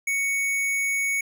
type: tone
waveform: square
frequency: 2225 Hz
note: C#7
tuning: 6 cents sharp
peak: -23 dBFS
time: 0.07-1.21 s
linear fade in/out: 5 ms
effects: none